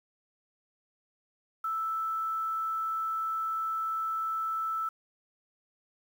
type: tone with quantisation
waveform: sine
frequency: 1318.5 Hz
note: E6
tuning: in tune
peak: -29 dBFS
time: 1.64-4.89 s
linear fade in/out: 5 ms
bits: 9
effects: none